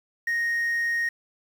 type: tone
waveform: sine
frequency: 1864.7 Hz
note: A#6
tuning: in tune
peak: -20 dBFS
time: 0.27-1.09 s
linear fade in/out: 5 ms
effects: tanh soft clip ceiling -22 dBFS + 8-bit